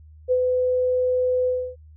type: tone with ADSR envelope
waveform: sine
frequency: 504 Hz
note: B4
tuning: 35 cents sharp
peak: -15 dBFS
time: 0.28-1.76 s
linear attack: 35 ms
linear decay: 62 ms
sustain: -3 dB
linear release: 290 ms
effects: added 77 Hz sine -44 dBFS peak until 1.96 s